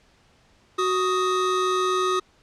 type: tone pair together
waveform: square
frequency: 371.3 / 1248.9 Hz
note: F#4 / D#6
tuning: +6 / +6 cents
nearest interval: octave + major sixth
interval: 2100 cents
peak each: -24 dBFS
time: 0.78-2.2 s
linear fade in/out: 10 ms
effects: pink hiss -59 dBFS RMS until 2.42 s + low-pass 6000 Hz 12 dB/octave